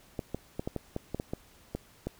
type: clicks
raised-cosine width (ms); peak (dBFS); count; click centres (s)
2; -19; 11; 0.192 / 0.346 / 0.595 / 0.675 / 0.763 / 0.964 / 1.146 / 1.199 / 1.335 / 1.75 / 2.07
effects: pink hiss -59 dBFS RMS until 2.19 s